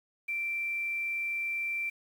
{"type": "tone with quantisation", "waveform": "sine", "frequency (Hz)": 2349, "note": "D7", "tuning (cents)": 0, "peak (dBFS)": -30, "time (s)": [0.28, 1.9], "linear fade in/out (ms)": 10, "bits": 9, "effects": []}